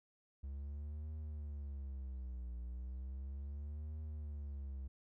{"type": "tone with vibrato", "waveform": "triangle", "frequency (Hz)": 68, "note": "C#2", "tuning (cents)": -33, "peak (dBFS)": -40, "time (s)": [0.43, 4.88], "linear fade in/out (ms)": 10, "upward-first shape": "triangle", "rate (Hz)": 0.35, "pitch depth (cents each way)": 230, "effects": []}